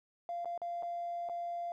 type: tone with dropouts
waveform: triangle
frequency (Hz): 692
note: F5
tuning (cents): -16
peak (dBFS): -32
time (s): 0.29-1.72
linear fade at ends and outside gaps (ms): 1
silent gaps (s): 0.447-0.456 / 0.577-0.617 / 0.825-0.831 / 1.289-1.296
effects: tanh soft clip ceiling -33 dBFS